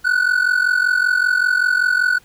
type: ring-modulated tone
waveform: triangle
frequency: 1483 Hz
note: F#6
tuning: 4 cents sharp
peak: -9 dBFS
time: 0.04-2.19 s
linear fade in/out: 20 ms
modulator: 22.6 Hz
effects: pink hiss -52 dBFS RMS until 2.24 s